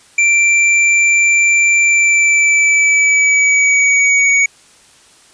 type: tone with pitch glide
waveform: square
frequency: 2352 to 2243 Hz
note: D7 to C#7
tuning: +2 to +20 cents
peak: -9 dBFS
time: 0.18-4.46 s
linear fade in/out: 5 ms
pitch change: -82 cents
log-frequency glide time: 1.84-4.29 s
effects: white hiss -46 dBFS RMS until 5.33 s + resampled to 22050 Hz